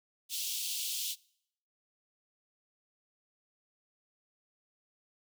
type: high-pass noise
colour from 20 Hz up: pink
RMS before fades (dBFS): -36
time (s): 0.29-1.16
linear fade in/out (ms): 50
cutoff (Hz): 2900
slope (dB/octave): 48
effects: noise-tail reverb RT60 0.7 s tail -24 dB re dry